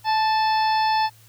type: harmonic tone with a mistuned harmonic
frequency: 872 Hz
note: A5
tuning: 16 cents flat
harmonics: 1 / 2 / 3 / 4 / 5 / 6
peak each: -18 / -30 / -33 / -36 / -32 / -34 dBFS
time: 0.04-1.1 s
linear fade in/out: 50 ms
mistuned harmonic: 2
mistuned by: +26 cents
effects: added 111 Hz sine -51 dBFS peak until 1.28 s + white hiss -54 dBFS RMS until 1.28 s